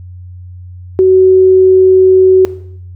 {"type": "tone", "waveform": "sine", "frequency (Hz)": 375.2, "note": "F#4", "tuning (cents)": 24, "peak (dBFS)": -3, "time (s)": [0.99, 2.45], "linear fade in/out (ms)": 0, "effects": ["noise-tail reverb RT60 0.7 s tail -17 dB re dry", "added 90 Hz sine -27 dBFS peak until 2.95 s"]}